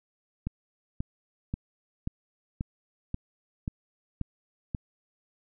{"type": "click train", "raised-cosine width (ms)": 5, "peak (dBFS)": -18, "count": 9, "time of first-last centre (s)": [0.47, 4.748], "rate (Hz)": 1.87, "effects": []}